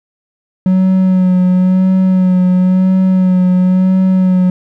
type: tone with vibrato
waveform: triangle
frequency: 185 Hz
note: F#3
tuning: in tune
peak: -5 dBFS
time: 0.66-4.5 s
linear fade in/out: 2 ms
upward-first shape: sine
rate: 0.97 Hz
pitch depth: 27 cents each way
effects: none